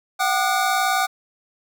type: tone cluster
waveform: square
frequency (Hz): 705 / 764 / 1210 / 1463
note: F5 / G5 / D#6 / F#6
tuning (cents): +16 / -45 / -49 / -20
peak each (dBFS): -29 / -22 / -25 / -25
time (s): 0.19-1.07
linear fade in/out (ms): 20
effects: none